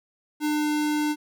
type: tone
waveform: square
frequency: 300.1 Hz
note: D4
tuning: 38 cents sharp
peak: -23 dBFS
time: 0.4-1.16 s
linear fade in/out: 50 ms
effects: none